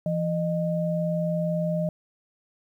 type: tone pair together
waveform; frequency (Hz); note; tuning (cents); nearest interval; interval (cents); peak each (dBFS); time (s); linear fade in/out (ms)
sine; 168.1 / 614.1; E3 / D#5; +34 / -23; octave + minor seventh; 2243; -25 / -27; 0.06-1.89; 2
effects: 10-bit